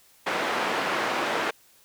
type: band-pass noise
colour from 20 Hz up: white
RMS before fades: -27 dBFS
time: 0.26-1.51 s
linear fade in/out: 10 ms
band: 280 to 1600 Hz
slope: 12 dB/octave
effects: white hiss -58 dBFS RMS until 1.84 s